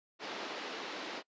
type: band-pass noise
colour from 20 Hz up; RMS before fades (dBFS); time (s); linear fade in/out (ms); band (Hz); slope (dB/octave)
pink; -42; 0.19-1.23; 50; 280 to 4800; 24
effects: noise-tail reverb RT60 0.1 s tail -24 dB re dry + resampled to 16000 Hz